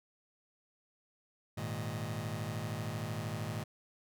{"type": "chord", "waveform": "sawtooth", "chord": "Ab suspended second", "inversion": "none", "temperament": "just", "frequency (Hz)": [103.83, 116.8, 155.74], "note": ["Ab2", "Bb2", "Eb3"], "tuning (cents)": [0, 4, 2], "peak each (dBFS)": [-36, -36, -37], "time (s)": [1.57, 3.64], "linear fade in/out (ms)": 10, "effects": []}